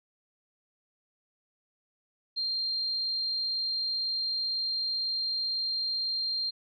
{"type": "tone", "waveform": "sine", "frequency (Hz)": 4186, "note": "C8", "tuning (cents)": 0, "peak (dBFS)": -28, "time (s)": [2.36, 6.51], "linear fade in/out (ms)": 20, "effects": []}